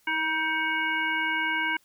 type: harmonic tone with a mistuned harmonic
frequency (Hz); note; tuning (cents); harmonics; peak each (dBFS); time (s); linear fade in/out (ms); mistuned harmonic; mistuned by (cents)
318.2; D#4; +39; 1 / 3 / 5 / 7 / 9; -37 / -31 / -28 / -29 / -36; 0.07-1.77; 5; 5; -29
effects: white hiss -64 dBFS RMS until 1.84 s